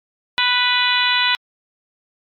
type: harmonic tone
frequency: 493.9 Hz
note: B4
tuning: in tune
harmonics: 2 / 3 / 4 / 5 / 6 / 7 / 8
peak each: -22 / -22 / -22 / -22 / -22 / -22 / -22 dBFS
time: 0.38-1.35 s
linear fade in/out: 0 ms
effects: MP3 96 kbps